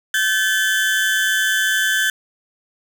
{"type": "tone pair together", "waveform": "35% pulse", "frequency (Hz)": [1539, 1727.5], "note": ["G6", "A6"], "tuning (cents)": [-32, -32], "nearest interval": "major second", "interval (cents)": 200, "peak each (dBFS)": -17, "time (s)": [0.14, 2.1], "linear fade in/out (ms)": 2, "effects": []}